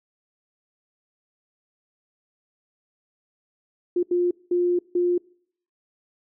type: tone bursts at uneven times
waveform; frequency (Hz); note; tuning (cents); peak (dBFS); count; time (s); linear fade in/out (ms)
sine; 353.3; F4; +20; -18; 4; 3.96-4.03 / 4.11-4.31 / 4.51-4.79 / 4.95-5.18; 5
effects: noise-tail reverb RT60 0.6 s tail -24 dB re dry